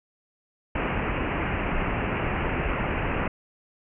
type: low-pass noise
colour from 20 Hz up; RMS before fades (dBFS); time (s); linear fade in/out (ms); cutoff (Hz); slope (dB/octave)
pink; -27; 0.75-3.28; 5; 2800; 96
effects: none